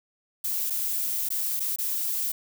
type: noise with dropouts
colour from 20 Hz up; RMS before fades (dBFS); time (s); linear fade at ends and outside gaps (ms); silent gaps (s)
violet; -28; 0.44-2.32; 5; 0.7-0.704 / 1.29-1.303 / 1.597-1.602 / 1.761-1.785
effects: none